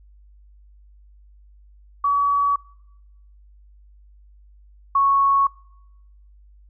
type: tone pair in turn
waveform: sine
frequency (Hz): 1136 / 1106.2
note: C#6 / C#6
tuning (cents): +42 / -4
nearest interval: unison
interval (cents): 46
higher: first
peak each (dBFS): -16 / -14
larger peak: second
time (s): 2.04-2.56 / 4.95-5.47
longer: neither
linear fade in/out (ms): 5
effects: noise-tail reverb RT60 0.9 s tail -25 dB re dry + added 50 Hz sine -47 dBFS peak until 6.69 s